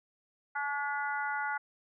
harmonic tone with a mistuned harmonic, 285.3 Hz, C#4, 50 cents sharp, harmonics 3 / 4 / 5 / 6 / 7, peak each -35 / -43 / -34 / -47 / -42 dBFS, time 0.55-1.58 s, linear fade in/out 10 ms, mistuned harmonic 5, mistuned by +20 cents, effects none

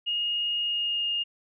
sine tone with pitch glide, 2858 to 2835 Hz, F7 to F7, +39 to +25 cents, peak -25 dBFS, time 0.06-1.24 s, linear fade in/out 20 ms, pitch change -14 cents, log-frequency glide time 0.61-1.1 s, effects none

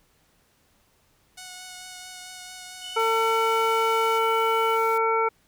5% pulse tone with vibrato, 734 Hz, F#5, 14 cents flat, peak -27 dBFS, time 1.37-4.19 s, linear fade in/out 10 ms, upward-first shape triangle, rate 4.5 Hz, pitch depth 13 cents each way
triangle tone, 2973 Hz, F#7, 8 cents sharp, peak -34 dBFS, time 2.8-4.78 s, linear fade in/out 50 ms
harmonic tone, 450 Hz, A4, 39 cents sharp, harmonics 1 / 2 / 3 / 5, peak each -24 / -25 / -25 / -30 dBFS, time 2.96-5.29 s, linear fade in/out 10 ms
white noise, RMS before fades -44 dBFS, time 2.99-4.98 s, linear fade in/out 5 ms
effects pink hiss -64 dBFS RMS until 5.47 s

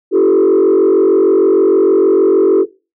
sine tone with frequency modulation, 384.3 Hz, G4, 34 cents flat, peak -5 dBFS, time 0.11-2.66 s, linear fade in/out 50 ms, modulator 46.5 Hz, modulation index 1.2, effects noise-tail reverb RT60 0.3 s tail -21 dB re dry + tanh soft clip ceiling -5 dBFS

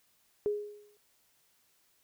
sine tone with exponential decay, 415.3 Hz, G#4, in tune, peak -25 dBFS, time 0.46-0.97 s, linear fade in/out 0 ms, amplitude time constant 110 ms, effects white hiss -70 dBFS RMS until 2.03 s

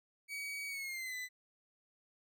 40% pulse tone with pitch glide, 2263 to 2004 Hz, C#7 to B6, +35 to +25 cents, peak -39 dBFS, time 0.28-1.29 s, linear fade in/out 50 ms, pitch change -210 cents, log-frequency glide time 0.68-1.15 s, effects none

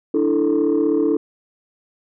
sine chord, D suspended second, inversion none, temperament equal, 293.7 / 329.6 / 440 Hz, D4 / E4 / A4, 0 / 0 / 0 cents, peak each -18 dBFS, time 0.14-1.17 s, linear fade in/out 5 ms, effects tanh soft clip ceiling -10 dBFS

